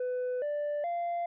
sine tone with pitch steps, 500 / 587.8 / 691 Hz, B4 / D5 / F5, +21 / +1 / -19 cents, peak -27 dBFS, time 0-1.26 s, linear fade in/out 5 ms, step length 420 ms, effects tanh soft clip ceiling -29 dBFS

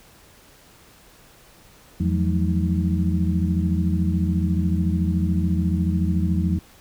sine tone cluster, 84.3 / 169.1 / 183 / 216.1 / 315 Hz, E2 / E3 / F#3 / A3 / D#4, +39 / +44 / -19 / -31 / +21 cents, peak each -22 / -25 / -23 / -30 / -31 dBFS, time 2-6.59 s, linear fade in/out 5 ms, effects pink hiss -51 dBFS RMS until 6.8 s

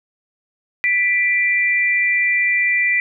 sine tone pair together, 1975.5 / 2360 Hz, B6 / D7, 0 / +8 cents, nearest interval minor third, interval 308 cents, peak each -16 / -18 dBFS, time 0.84-3 s, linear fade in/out 0 ms, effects none

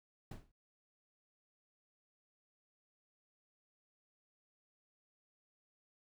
brown noise with exponential decay, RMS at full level -40 dBFS, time 0.31-0.52 s, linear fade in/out 5 ms, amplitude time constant 45 ms, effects none

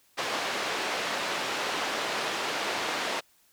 pink band-pass noise, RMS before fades -31 dBFS, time 0.17-3.21 s, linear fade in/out 20 ms, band 460 to 4500 Hz, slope 12 dB/octave, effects white hiss -64 dBFS RMS until 3.52 s

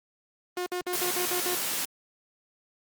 sawtooth tone bursts, 359.1 Hz, F4, 48 cents sharp, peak -25 dBFS, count 7, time 0.57-1.55 s, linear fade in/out 2 ms, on 92 ms, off 56 ms
white noise, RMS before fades -30 dBFS, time 0.93-1.85 s, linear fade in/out 2 ms
effects high-pass 150 Hz 12 dB/octave + Opus 32 kbps

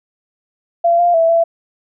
sine tone with pitch steps, 683 / 698 / 659 / 669 Hz, F5 / F5 / E5 / E5, -39 / -1 / -1 / +25 cents, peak -9 dBFS, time 0.84-1.44 s, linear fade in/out 10 ms, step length 150 ms, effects none

